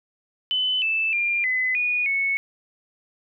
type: tone with pitch steps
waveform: sine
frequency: 3020 / 2637 / 2396 / 2022 / 2459 / 2207 Hz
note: F#7 / E7 / D7 / B6 / D#7 / C#7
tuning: +35 / 0 / +34 / +40 / -21 / -8 cents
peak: -20 dBFS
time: 0.51-2.37 s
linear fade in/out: 0 ms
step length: 310 ms
effects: none